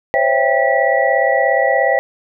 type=tone cluster; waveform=sine; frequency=519 / 556 / 665 / 791 / 1945 Hz; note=C5 / C#5 / E5 / G5 / B6; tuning=-14 / +5 / +15 / +15 / -27 cents; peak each=-18 dBFS; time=0.14-1.99 s; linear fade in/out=0 ms; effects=none